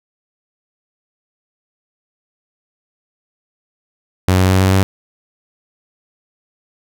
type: tone with pitch steps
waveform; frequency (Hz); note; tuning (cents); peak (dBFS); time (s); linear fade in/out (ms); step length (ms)
sawtooth; 92.5 / 93.3 / 94.12 / 94.94 / 95.76; F#2 / F#2 / F#2 / F#2 / G2; 0 / +15 / +30 / +45 / -40; -6; 4.28-4.83; 0; 110
effects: none